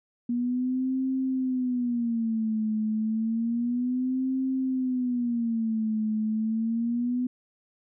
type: tone with vibrato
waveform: sine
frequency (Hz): 238.4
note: A#3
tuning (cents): +39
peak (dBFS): -24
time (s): 0.29-7.27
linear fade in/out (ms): 5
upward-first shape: sine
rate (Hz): 0.3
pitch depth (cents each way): 170
effects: none